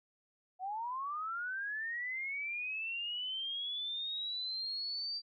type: linear sweep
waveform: sine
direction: up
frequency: 724 to 4699 Hz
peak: -36 dBFS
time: 0.59-5.22 s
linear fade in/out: 50 ms
effects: none